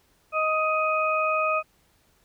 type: harmonic tone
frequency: 626 Hz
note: D#5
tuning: 10 cents sharp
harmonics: 1 / 2 / 4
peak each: -26 / -24 / -28 dBFS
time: 0.32-1.63 s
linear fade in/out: 50 ms
effects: pink hiss -64 dBFS RMS until 2.24 s